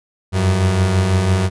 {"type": "beating tone pair", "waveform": "35% pulse", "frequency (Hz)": [88.5, 94.5], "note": ["F2", "F#2"], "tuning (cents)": [23, 37], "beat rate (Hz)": 6, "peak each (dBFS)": [-20, -12], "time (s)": [0.32, 1.5], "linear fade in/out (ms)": 50, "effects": ["resampled to 24000 Hz"]}